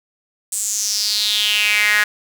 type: tone with high-pass filter sweep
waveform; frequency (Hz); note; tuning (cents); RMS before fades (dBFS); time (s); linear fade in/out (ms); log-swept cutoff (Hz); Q
sawtooth; 209.2; G#3; +13; -18; 0.52-2.04; 5; 8400 to 1700; 5.2
effects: none

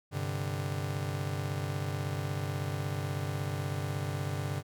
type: chord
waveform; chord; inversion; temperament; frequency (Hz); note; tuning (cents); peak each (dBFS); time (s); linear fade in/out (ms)
45% pulse; G suspended fourth; none; just; 98 / 130.67 / 147; G2 / C3 / D3; 0 / -2 / +2; -36 / -38 / -36; 0.11-4.63; 50
effects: none

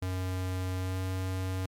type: tone with pitch glide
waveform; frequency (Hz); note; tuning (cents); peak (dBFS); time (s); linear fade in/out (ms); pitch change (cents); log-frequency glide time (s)
square; 92.5 to 93.52; F#2 to F#2; 0 to +19; -31; 0.02-1.66; 5; +19; 0.78-0.99
effects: MP3 96 kbps

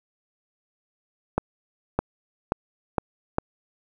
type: accelerating click train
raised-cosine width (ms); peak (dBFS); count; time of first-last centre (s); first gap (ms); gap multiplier
1; -7; 5; 1.38-3.384; 610; 0.87
effects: 8-bit

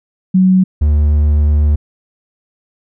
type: tone pair in turn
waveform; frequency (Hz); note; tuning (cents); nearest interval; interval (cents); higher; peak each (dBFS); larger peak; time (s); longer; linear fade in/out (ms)
sine / triangle; 186.5 / 74.33; F#3 / D2; +14 / +21; octave + major third; 1593; first; -6; neither; 0.34-0.64 / 0.81-1.76; second; 10
effects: none

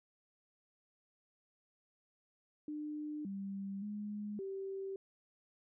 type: tone with pitch steps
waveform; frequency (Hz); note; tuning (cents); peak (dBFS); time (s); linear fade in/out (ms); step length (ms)
sine; 300.5 / 196.5 / 208 / 387.8; D4 / G3 / G#3 / G4; +40 / +4 / +3 / -19; -39; 2.68-4.96; 2; 570
effects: none

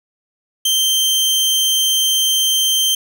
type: tone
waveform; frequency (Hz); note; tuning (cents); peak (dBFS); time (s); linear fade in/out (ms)
sawtooth; 3136; G7; 0; -10; 0.65-2.95; 5
effects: none

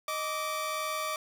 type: tone pair together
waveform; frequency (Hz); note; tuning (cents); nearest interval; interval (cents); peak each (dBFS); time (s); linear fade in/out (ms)
sawtooth; 622.3 / 1162.6; D#5 / D6; 0 / -18; major seventh; 1082; -32 / -29; 0.08-1.16; 2
effects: none

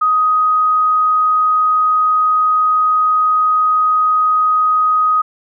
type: tone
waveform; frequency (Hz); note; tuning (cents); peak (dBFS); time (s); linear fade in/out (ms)
sine; 1253; D#6; +12; -10; 0.01-5.22; 10
effects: none

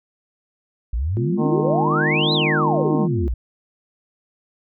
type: exponential two-way sweep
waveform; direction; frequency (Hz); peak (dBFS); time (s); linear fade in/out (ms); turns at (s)
sine; up then down; 51.91 to 4132 to 51.91; -19; 0.93-3.34; 5; 2.33
type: chord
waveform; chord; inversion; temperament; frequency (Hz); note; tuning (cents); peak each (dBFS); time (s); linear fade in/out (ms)
sine; F diminished; first; equal; 207.7 / 246.9 / 349.2; Ab3 / Cb4 / F4; 0 / 0 / 0; -29 / -29 / -24; 1.17-3.28; 0
type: harmonic tone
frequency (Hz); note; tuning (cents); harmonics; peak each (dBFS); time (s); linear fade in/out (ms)
152.7; D#3; -32; 1 / 2 / 3 / 4 / 5 / 6 / 7; -22 / -27 / -26 / -31 / -31 / -32 / -32; 1.37-3.08; 50
effects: none

